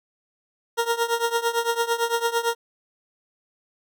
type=tone with tremolo; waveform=20% pulse; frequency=466.2 Hz; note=A#4; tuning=in tune; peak=-13 dBFS; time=0.77-2.55 s; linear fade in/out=20 ms; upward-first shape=triangle; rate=8.9 Hz; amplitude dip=90%; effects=none